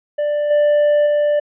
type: tone with level steps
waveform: triangle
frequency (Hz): 590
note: D5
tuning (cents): +8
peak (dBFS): -14 / -9 / -11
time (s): 0.18-1.4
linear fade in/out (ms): 10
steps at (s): 0.5 / 1.06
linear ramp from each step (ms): 10
effects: resampled to 8000 Hz